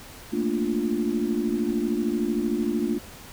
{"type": "chord", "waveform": "sine", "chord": "Bb major seventh", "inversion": "third", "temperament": "equal", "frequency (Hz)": [220, 233.1, 293.7, 349.2], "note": ["A3", "Bb3", "D4", "F4"], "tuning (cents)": [0, 0, 0, 0], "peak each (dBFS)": -28, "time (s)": [0.32, 2.99], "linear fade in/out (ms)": 20, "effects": ["pink hiss -44 dBFS RMS until 3.32 s"]}